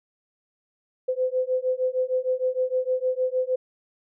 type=beating tone pair; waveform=sine; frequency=508 / 514.5 Hz; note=B4 / C5; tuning=+49 / -29 cents; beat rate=6.5 Hz; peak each=-25 dBFS; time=1.08-3.56 s; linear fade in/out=10 ms; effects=none